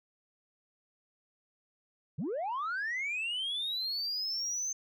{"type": "linear sweep", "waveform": "sine", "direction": "up", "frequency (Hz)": [118.2, 6300], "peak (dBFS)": -30, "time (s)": [2.18, 4.73], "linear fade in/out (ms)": 10, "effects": ["tanh soft clip ceiling -30 dBFS"]}